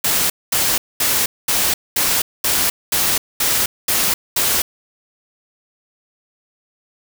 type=noise bursts; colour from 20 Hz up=white; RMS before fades=-17 dBFS; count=10; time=0.04-4.62 s; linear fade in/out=5 ms; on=260 ms; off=220 ms; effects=none